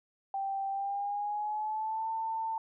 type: tone with pitch glide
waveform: sine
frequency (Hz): 783 to 894.3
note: G5 to A5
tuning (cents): -2 to +28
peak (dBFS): -31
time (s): 0.34-2.58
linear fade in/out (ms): 2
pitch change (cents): +230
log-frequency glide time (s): 0.7-2.09
effects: none